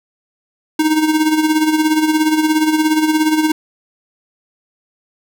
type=tone with tremolo; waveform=square; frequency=311.1 Hz; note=D#4; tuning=in tune; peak=-10 dBFS; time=0.79-3.52 s; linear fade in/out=5 ms; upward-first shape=sine; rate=17 Hz; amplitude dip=60%; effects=none